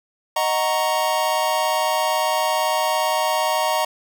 square chord, D# minor seventh, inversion none, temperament equal, 622.3 / 740 / 932.3 / 1108.7 Hz, D#5 / F#5 / A#5 / C#6, 0 / 0 / 0 / 0 cents, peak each -24 / -26 / -23 / -28 dBFS, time 0.36-3.85 s, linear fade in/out 5 ms, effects none

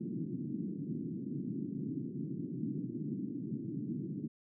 white band-pass noise, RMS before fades -39 dBFS, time 0-4.28 s, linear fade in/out 10 ms, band 130 to 320 Hz, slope 48 dB/octave, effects none

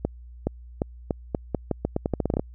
accelerating click train, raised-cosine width 2 ms, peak -10 dBFS, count 17, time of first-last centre 0.05-2.395 s, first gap 420 ms, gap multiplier 0.83, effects added 60 Hz sine -41 dBFS peak until 2.54 s

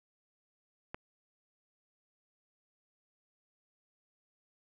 click, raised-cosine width 0.5 ms, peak -24 dBFS, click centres 0.945 s, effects none

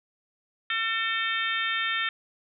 harmonic tone with a mistuned harmonic, 450 Hz, A4, 39 cents sharp, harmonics 3 / 4 / 5 / 6 / 7 / 8, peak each -32 / -29 / -33 / -35 / -34 / -34 dBFS, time 0.7-2.09 s, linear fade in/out 2 ms, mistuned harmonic 6, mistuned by -48 cents, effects none

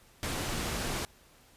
pink low-pass noise, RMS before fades -34 dBFS, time 0.23-1.05 s, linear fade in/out 0 ms, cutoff 11000 Hz, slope 12 dB/octave, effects pink hiss -60 dBFS RMS until 1.56 s + resampled to 32000 Hz

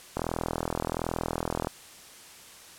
click train, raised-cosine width 1 ms, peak -14 dBFS, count 63, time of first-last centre 0.17-1.671 s, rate 41.3 Hz, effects white hiss -49 dBFS RMS until 2.78 s + low-pass 11000 Hz 12 dB/octave

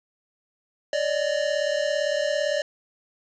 square tone pair together, 572.3 / 610 Hz, D5 / D#5, -45 / -34 cents, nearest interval minor second, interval 111 cents, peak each -26 dBFS, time 0.93-2.62 s, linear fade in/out 2 ms, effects resampled to 16000 Hz + 8-bit

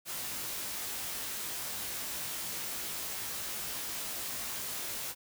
white noise with comb filter, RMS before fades -38 dBFS, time 0.05-5.15 s, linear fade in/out 50 ms, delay 19 ms, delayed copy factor +0.7, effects none

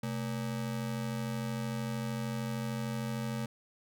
square ring-modulated tone, 174.61 Hz, F3, in tune, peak -31 dBFS, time 0.03-3.46 s, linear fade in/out 5 ms, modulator 46.6 Hz, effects none

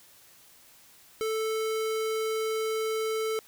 square tone, 440 Hz, A4, in tune, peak -28 dBFS, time 1.21-3.39 s, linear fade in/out 0 ms, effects white hiss -56 dBFS RMS until 3.47 s

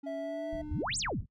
triangle tone with pitch glide, 279.5 to 301.3 Hz, C#4 to D4, +14 to +44 cents, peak -37 dBFS, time 0.03-0.83 s, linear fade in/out 10 ms, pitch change +130 cents, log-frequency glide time 0.17-0.52 s
triangle tone, 656 Hz, E5, 9 cents flat, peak -33 dBFS, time 0.06-0.62 s, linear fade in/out 10 ms
pink low-pass noise, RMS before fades -45 dBFS, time 0.52-1.26 s, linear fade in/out 10 ms, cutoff 200 Hz, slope 24 dB/octave
sine exponential two-way sweep, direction up then down, 54.9 to 8930 to 69.8 Hz, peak -31 dBFS, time 0.71-1.21 s, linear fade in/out 5 ms, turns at 0.98 s
effects noise-tail reverb RT60 0.1 s tail -24 dB re dry

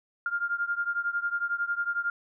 sine beating tone pair, 1399 / 1410 Hz, F6 / F6, +3 / +16 cents, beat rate 11 Hz, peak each -29 / -31 dBFS, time 0.26-2.1 s, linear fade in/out 2 ms, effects none

